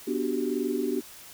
sine chord, G major seventh, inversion first, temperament equal, 246.9 / 293.7 / 370 / 392 Hz, B3 / D4 / F#4 / G4, 0 / 0 / 0 / 0 cents, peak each -31 dBFS, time 0.07-1.01 s, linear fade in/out 10 ms, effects white hiss -47 dBFS RMS until 1.33 s

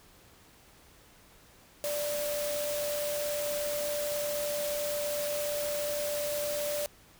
sine tone in noise, 587.3 Hz, D5, in tune, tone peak -31 dBFS, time 1.84-6.86 s, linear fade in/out 0 ms, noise white, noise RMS -37 dBFS, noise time 1.84-6.86 s, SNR +3 dB, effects pink hiss -58 dBFS RMS until 7.19 s

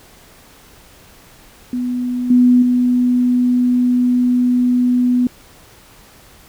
sine tone with level steps, 247.5 Hz, B3, 4 cents sharp, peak -17 / -7 / -11 dBFS, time 1.73-5.27 s, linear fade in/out 2 ms, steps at 2.3 / 2.62 s, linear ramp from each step 5 ms, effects pink hiss -45 dBFS RMS until 6.48 s

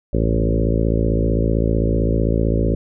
harmonic tone with a mistuned harmonic, 55.6 Hz, A1, 19 cents sharp, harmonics 1 / 2 / 3 / 4 / 5 / 6 / 7 / 8 / 9 / 10, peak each -19 / -22 / -24 / -25 / -26 / -27 / -27 / -28 / -29 / -29 dBFS, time 0.13-2.75 s, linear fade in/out 5 ms, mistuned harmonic 2, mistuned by -21 cents, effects none

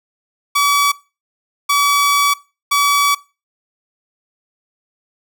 sawtooth tone bursts at uneven times, 1142 Hz, D6, 49 cents flat, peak -8 dBFS, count 3, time 0.55-0.92 / 1.69-2.34 / 2.71-3.15 s, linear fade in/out 10 ms, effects noise-tail reverb RT60 0.3 s tail -20 dB re dry

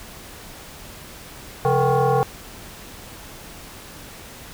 sine tone with frequency modulation, 174.61 Hz, F3, in tune, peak -15 dBFS, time 1.65-2.23 s, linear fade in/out 0 ms, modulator 309 Hz, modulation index 2.7, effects pink hiss -40 dBFS RMS until 4.53 s

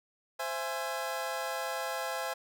25% pulse chord, C augmented, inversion none, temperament equal with one note detuned, 523.3 / 668.8 / 830.6 Hz, C5 / E5 / G#5, 0 / +25 / 0 cents, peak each -34 dBFS, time 0.39-2.34 s, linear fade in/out 10 ms, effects none

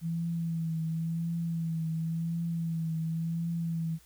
sine tone with vibrato, 164.6 Hz, E3, 2 cents flat, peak -29 dBFS, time 0.01-3.99 s, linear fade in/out 50 ms, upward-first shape triangle, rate 0.93 Hz, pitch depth 44 cents each way, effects added 60 Hz sine -62 dBFS peak until 4.05 s + white hiss -61 dBFS RMS until 4.05 s

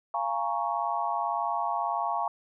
sine chord, Bb minor seventh, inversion second, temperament equal with one note detuned, 692.4 / 830.6 / 932.3 / 1108.7 Hz, F5 / Ab5 / Bb5 / Db6, -15 / 0 / 0 / 0 cents, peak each -32 dBFS, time 0.14-2.28 s, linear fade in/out 2 ms, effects none

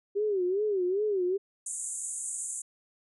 sine tone with vibrato, 390.8 Hz, G4, 5 cents flat, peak -25 dBFS, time 0.15-1.38 s, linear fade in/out 20 ms, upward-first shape sine, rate 2.5 Hz, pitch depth 160 cents each way
white band-pass noise, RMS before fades -36 dBFS, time 1.66-2.62 s, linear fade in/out 5 ms, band 6800 to 9800 Hz, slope 96 dB/octave
effects none

